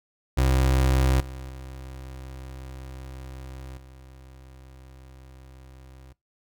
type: tone with level steps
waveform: 30% pulse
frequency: 65.41 Hz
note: C2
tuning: in tune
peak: -16 / -33 / -35 / -43 dBFS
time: 0.37-6.13 s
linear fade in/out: 10 ms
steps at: 1.2 / 1.49 / 3.77 s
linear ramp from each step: 2 ms
effects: noise-tail reverb RT60 0.2 s tail -21 dB re dry